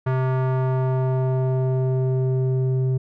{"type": "tone with low-pass filter sweep", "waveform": "square", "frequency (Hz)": 130, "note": "C3", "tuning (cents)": -11, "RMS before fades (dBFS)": -21, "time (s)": [0.06, 2.98], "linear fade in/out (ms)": 10, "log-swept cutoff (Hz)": [1400, 300], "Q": 1.3, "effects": []}